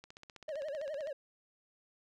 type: click train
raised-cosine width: 0.2 ms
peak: -33 dBFS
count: 17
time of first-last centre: 0.04-1.072 s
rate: 15.5 Hz
type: tone with vibrato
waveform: triangle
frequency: 586 Hz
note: D5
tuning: 4 cents flat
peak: -35 dBFS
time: 0.48-1.13 s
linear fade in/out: 5 ms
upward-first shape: sine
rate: 12 Hz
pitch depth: 140 cents each way
effects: none